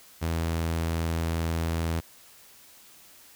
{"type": "tone", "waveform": "sawtooth", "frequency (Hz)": 82.41, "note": "E2", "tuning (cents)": 0, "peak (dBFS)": -22, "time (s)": [0.21, 2.01], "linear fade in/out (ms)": 20, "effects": ["white hiss -53 dBFS RMS until 3.35 s"]}